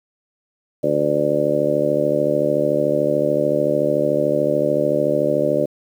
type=harmonic tone; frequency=73.6 Hz; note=D2; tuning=4 cents sharp; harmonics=2 / 3 / 4 / 5 / 6 / 7 / 8; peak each=-28 / -29 / -24 / -24 / -27 / -22 / -19 dBFS; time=0.83-5.66 s; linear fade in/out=10 ms; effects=8-bit